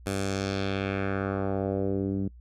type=tone with low-pass filter sweep; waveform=10% pulse; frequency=97.6 Hz; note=G2; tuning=7 cents flat; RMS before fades=-29 dBFS; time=0.06-2.28 s; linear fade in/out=5 ms; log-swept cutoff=11000 to 230 Hz; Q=1.7; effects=noise-tail reverb RT60 0.1 s tail -25 dB re dry + added 60 Hz sine -46 dBFS peak until 2.4 s